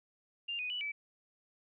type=tone with pitch steps; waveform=sine; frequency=2797 / 2486 / 2958 / 2304 Hz; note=F7 / D#7 / F#7 / D7; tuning=+2 / -2 / -1 / -34 cents; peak=-35 dBFS; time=0.48-0.92 s; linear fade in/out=10 ms; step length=110 ms; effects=none